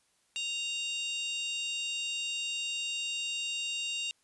harmonic tone with a mistuned harmonic, 930 Hz, A#5, 4 cents flat, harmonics 3 / 4 / 5 / 6 / 7 / 8 / 9 / 10, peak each -34 / -39 / -48 / -50 / -53 / -42 / -55 / -56 dBFS, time 0.36-4.11 s, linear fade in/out 0 ms, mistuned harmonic 7, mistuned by -28 cents, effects white hiss -71 dBFS RMS until 4.23 s + resampled to 24000 Hz

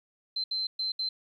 sine tone bursts at uneven times, 4100 Hz, C8, 36 cents flat, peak -28 dBFS, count 4, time 0.36-0.44 / 0.51-0.67 / 0.79-0.92 / 0.99-1.09 s, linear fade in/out 5 ms, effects 11-bit

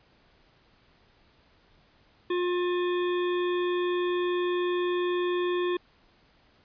harmonic tone with a mistuned harmonic, 355.5 Hz, F4, 31 cents sharp, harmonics 1 / 3 / 5 / 7 / 9 / 10, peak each -25 / -35 / -39 / -42 / -44 / -45 dBFS, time 2.3-5.77 s, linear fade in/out 5 ms, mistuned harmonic 9, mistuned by +48 cents, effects pink hiss -62 dBFS RMS until 6.64 s + resampled to 11025 Hz

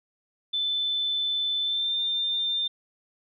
sine tone with pitch glide, 3521 to 3597 Hz, A7 to A7, 0 to +37 cents, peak -24 dBFS, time 0.53-2.68 s, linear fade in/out 10 ms, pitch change +37 cents, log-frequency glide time 1.62-1.96 s, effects none

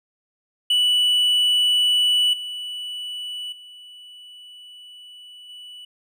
triangle tone with level steps, 2960 Hz, F#7, in tune, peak -14 / -27 / -39 / -36 dBFS, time 0.7-5.85 s, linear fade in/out 5 ms, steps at 2.33 / 3.52 / 5.49 s, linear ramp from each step 5 ms, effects none

